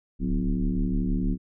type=tone with frequency modulation; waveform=sine; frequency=110 Hz; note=A2; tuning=in tune; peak=-22 dBFS; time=0.19-1.38 s; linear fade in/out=50 ms; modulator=71.2 Hz; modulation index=2.4; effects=none